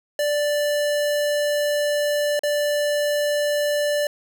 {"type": "tone with dropouts", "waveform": "square", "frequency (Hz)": 587, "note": "D5", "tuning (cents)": -1, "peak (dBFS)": -20, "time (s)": [0.19, 4.07], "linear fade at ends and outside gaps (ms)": 2, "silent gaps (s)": [2.393, 2.434], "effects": []}